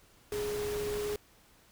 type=tone in noise; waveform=sine; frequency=416.5 Hz; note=G#4; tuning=5 cents sharp; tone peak=-32 dBFS; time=0.32-1.16 s; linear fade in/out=2 ms; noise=pink; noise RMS=-41 dBFS; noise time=0.32-1.16 s; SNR=+6 dB; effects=pink hiss -62 dBFS RMS until 1.71 s